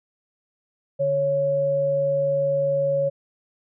sine tone pair together, 146.21 / 554.4 Hz, D3 / C#5, -7 / 0 cents, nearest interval octave + major seventh, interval 2307 cents, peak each -30 / -19 dBFS, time 0.99-3.1 s, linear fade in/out 20 ms, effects none

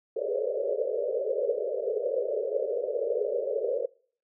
pink band-pass noise, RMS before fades -29 dBFS, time 0.16-3.86 s, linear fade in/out 5 ms, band 410 to 590 Hz, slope 96 dB/octave, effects noise-tail reverb RT60 0.5 s tail -24 dB re dry

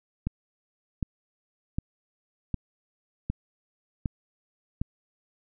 click train, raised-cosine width 5 ms, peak -15 dBFS, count 7, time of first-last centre 0.27-4.815 s, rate 1.32 Hz, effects none

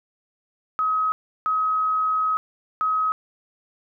sine tone bursts at uneven times, 1271 Hz, D#6, 36 cents sharp, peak -19 dBFS, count 3, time 0.79-1.12 / 1.46-2.37 / 2.81-3.12 s, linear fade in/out 0 ms, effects none

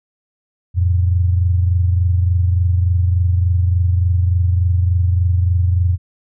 sine tone pair together, 87.31 / 110.75 Hz, F2 / A2, 0 / +12 cents, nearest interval major third, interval 412 cents, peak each -12 / -21 dBFS, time 0.74-5.98 s, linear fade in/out 50 ms, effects none

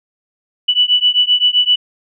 sine beating tone pair, 2960 / 2967.7 Hz, F#7 / F#7, 0 / +5 cents, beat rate 7.7 Hz, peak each -13 dBFS, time 0.68-1.76 s, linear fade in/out 10 ms, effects none

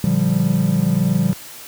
triangle chord, G minor seventh, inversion first, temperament equal, 116.54 / 146.83 / 174.61 / 196 Hz, Bb2 / D3 / F3 / G3, 0 / 0 / 0 / 0 cents, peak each -22 / -19 / -16 / -17 dBFS, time 0.04-1.33 s, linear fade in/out 0 ms, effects white hiss -37 dBFS RMS until 1.67 s + high-pass 60 Hz 12 dB/octave

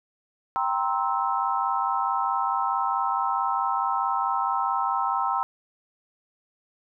sine chord, C dominant seventh, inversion second, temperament just, 784.9 / 941.9 / 1046.5 / 1308.1 Hz, G5 / Bb5 / C6 / E6, +2 / +18 / 0 / -14 cents, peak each -28 dBFS, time 0.56-5.43 s, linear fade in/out 0 ms, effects none

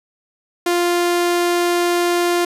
sawtooth tone, 349.2 Hz, F4, in tune, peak -11 dBFS, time 0.66-2.45 s, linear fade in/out 5 ms, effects resampled to 32000 Hz

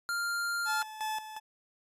square tone, 1396.9 Hz, F6, in tune, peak -31 dBFS, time 0.09-0.82 s, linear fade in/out 0 ms
40% pulse tone with tremolo, 866 Hz, A5, 28 cents flat, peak -31 dBFS, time 0.65-1.4 s, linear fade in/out 50 ms, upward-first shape square, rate 2.8 Hz, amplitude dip 70%
effects resampled to 32000 Hz

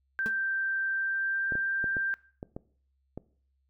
sine tone with pitch glide, 1568 to 1578.9 Hz, G6 to G6, 0 to +12 cents, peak -27 dBFS, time 0.19-2.14 s, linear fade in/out 0 ms, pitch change +12 cents, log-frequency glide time 0.93-1.45 s
30% pulse tone with exponential decay, 220 Hz, A3, in tune, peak -29 dBFS, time 0.26-0.34 s, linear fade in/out 0 ms, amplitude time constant 16 ms
clicks, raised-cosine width 2 ms, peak -24 dBFS, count 7, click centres 1.522 / 1.554 / 1.842 / 1.968 / 2.429 / 2.565 / 3.176 s
effects noise-tail reverb RT60 0.5 s tail -20 dB re dry + added 67 Hz sine -70 dBFS peak until 3.69 s

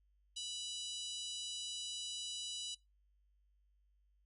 harmonic tone, 984 Hz, B5, 7 cents flat, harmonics 3 / 4 / 5 / 6 / 7 / 8 / 9 / 10, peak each -45 / -46 / -52 / -52 / -52 / -55 / -55 / -57 dBFS, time 0.36-2.75 s, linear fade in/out 10 ms, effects noise-tail reverb RT60 0.2 s tail -20 dB re dry + added 50 Hz sine -70 dBFS peak until 4.25 s

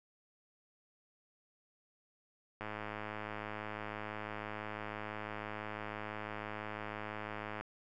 click train, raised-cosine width 0.5 ms, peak -26 dBFS, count 531, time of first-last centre 2.61-7.61 s, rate 106 Hz, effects none

